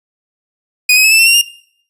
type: tone with pitch steps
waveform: sawtooth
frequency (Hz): 2482 / 2534 / 2587 / 2642 / 2697 / 2754 / 2812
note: D#7 / D#7 / E7 / E7 / E7 / F7 / F7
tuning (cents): -5 / +31 / -33 / +3 / +39 / -25 / +11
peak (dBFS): -3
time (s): 0.89-1.415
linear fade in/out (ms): 5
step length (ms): 75
effects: noise-tail reverb RT60 0.6 s tail -20 dB re dry + resampled to 32000 Hz